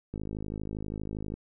click train, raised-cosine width 3 ms, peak -23 dBFS, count 64, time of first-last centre 0.14-1.34 s, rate 52.5 Hz, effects none

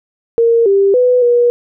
sine tone with pitch steps, 463.4 / 394.9 / 497.5 / 481.3 Hz, A#4 / G4 / B4 / B4, -10 / +13 / +13 / -45 cents, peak -7 dBFS, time 0.38-1.5 s, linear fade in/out 0 ms, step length 280 ms, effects none

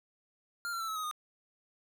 square tone with pitch steps, 1400 / 1364.1 / 1329.1 / 1295 / 1261.8 / 1229.4 Hz, F6 / F6 / E6 / E6 / D#6 / D#6, +4 / -41 / +14 / -31 / +24 / -21 cents, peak -35 dBFS, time 0.65-1.112 s, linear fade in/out 0 ms, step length 77 ms, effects 11-bit

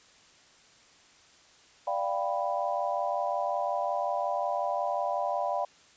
sine chord, G dominant seventh, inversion second, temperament equal, 587.3 / 698.5 / 784 / 987.8 Hz, D5 / F5 / G5 / B5, 0 / 0 / 0 / 0 cents, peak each -32 / -32 / -33 / -34 dBFS, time 1.87-5.65 s, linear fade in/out 5 ms, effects white hiss -58 dBFS RMS until 5.96 s + resampled to 16000 Hz

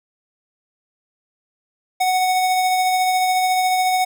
square tone with tremolo, 741 Hz, F#5, 2 cents sharp, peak -15 dBFS, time 2-4.05 s, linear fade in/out 10 ms, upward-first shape triangle, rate 14 Hz, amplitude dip 30%, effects none

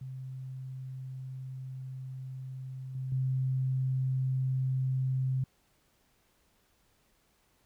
sine tone with level steps, 130.81 Hz, C3, in tune, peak -38 / -33 / -27 dBFS, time 0.01-5.44 s, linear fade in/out 5 ms, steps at 2.95 / 3.12 s, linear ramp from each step 2 ms, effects pink hiss -70 dBFS RMS until 7.65 s

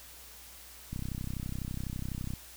click train, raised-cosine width 5 ms, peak -24 dBFS, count 46, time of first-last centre 0.93-2.336 s, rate 32 Hz, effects added 60 Hz sine -57 dBFS peak until 2.56 s + white hiss -51 dBFS RMS until 2.56 s

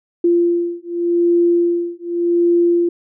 sine beating tone pair, 344.5 / 345.36 Hz, F4 / F4, -24 / -19 cents, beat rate 0.86 Hz, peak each -16 dBFS, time 0.24-2.89 s, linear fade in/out 5 ms, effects none

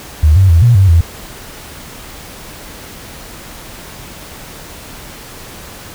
sine tone with pitch steps, 76.7 / 95.4 / 83.4 / 119.4 / 96.4 / 83.7 Hz, D#2 / G2 / E2 / A#2 / G2 / E2, -24 / -47 / +21 / +42 / -28 / +27 cents, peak -4 dBFS, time 0.23-1.01 s, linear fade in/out 5 ms, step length 130 ms, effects pink hiss -32 dBFS RMS until 5.94 s

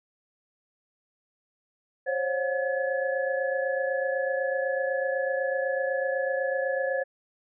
sine tone cluster, 531 / 559 / 721 / 1707 Hz, C5 / C#5 / F#5 / G#6, +25 / +14 / -45 / +47 cents, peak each -27 / -32 / -36 / -32 dBFS, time 2.06-7.04 s, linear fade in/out 20 ms, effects none

